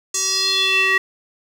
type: tone with band-pass filter sweep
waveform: square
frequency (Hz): 381.9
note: G4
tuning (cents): -45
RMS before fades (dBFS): -18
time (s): 0.14-0.98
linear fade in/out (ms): 5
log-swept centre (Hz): 6900 to 2000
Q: 4.8
effects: 7-bit